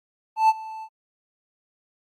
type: tone with ADSR envelope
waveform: triangle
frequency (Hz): 880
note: A5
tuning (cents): 0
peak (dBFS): -10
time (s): 0.36-0.89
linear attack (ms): 130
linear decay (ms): 35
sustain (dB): -21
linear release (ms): 62
effects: Opus 32 kbps